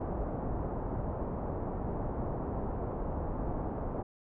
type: low-pass noise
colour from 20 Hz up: pink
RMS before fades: -35 dBFS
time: 0-4.03 s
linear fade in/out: 10 ms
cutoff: 940 Hz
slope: 24 dB/octave
effects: none